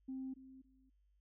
sine tone with echo, 263.1 Hz, C4, 10 cents sharp, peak -40 dBFS, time 0.08-0.34 s, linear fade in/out 10 ms, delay 280 ms, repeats 2, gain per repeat -14 dB, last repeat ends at 0.9 s, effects tanh soft clip ceiling -36 dBFS + added 50 Hz sine -70 dBFS peak until 1.2 s

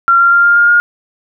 sine tone with pitch steps, 1374 / 1383.6 / 1393.2 / 1402.9 / 1412.6 / 1422.5 Hz, F6 / F6 / F6 / F6 / F6 / F6, -29 / -17 / -5 / +7 / +19 / +31 cents, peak -5 dBFS, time 0.08-0.8 s, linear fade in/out 0 ms, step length 120 ms, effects none

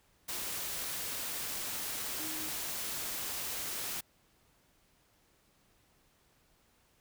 sine tone in noise, 313.2 Hz, D#4, 11 cents sharp, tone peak -45 dBFS, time 2.19-2.49 s, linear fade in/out 10 ms, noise white, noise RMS -38 dBFS, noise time 0.28-4.01 s, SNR -10 dB, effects pink hiss -69 dBFS RMS until 7 s

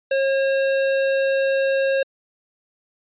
square tone, 541 Hz, C#5, 42 cents flat, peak -18 dBFS, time 0.11-2.03 s, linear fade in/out 5 ms, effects resampled to 8000 Hz

